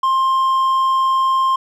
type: tone with hard clipping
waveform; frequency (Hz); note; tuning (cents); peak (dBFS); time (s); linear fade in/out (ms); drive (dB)
sine; 1057; C6; +17; -14; 0.03-1.56; 5; 3
effects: none